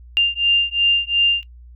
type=beating tone pair; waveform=sine; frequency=2794 / 2796.8 Hz; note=F7 / F7; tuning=0 / +2 cents; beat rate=2.8 Hz; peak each=-17 dBFS; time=0.17-1.43 s; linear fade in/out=0 ms; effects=noise-tail reverb RT60 0.1 s tail -20 dB re dry + added 60 Hz sine -39 dBFS peak until 1.75 s